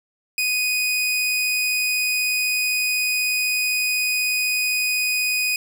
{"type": "tone", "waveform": "sawtooth", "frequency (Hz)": 2489, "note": "D#7", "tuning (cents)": 0, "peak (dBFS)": -16, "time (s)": [0.38, 5.56], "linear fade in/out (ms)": 2, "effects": []}